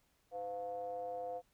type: ring-modulated tone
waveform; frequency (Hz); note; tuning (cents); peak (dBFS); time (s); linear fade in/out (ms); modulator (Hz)
triangle; 98.6; G2; +11; -34; 0.31-1.42; 50; 608
effects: pink hiss -75 dBFS RMS until 1.53 s